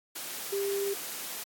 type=tone in noise; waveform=sine; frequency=397.9 Hz; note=G4; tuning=26 cents sharp; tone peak=-28 dBFS; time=0.52-0.94 s; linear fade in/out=10 ms; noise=white; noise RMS=-38 dBFS; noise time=0.15-1.44 s; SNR=+7 dB; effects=high-pass 200 Hz 12 dB/octave + AAC 64 kbps